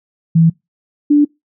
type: tone pair in turn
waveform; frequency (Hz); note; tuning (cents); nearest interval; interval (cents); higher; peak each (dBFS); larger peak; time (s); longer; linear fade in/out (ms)
sine; 164.3 / 292.7; E3 / D4; -5 / -6; minor seventh; 999; second; -6; neither; 0.35-0.5 / 1.1-1.25; neither; 10
effects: noise-tail reverb RT60 0.2 s tail -25 dB re dry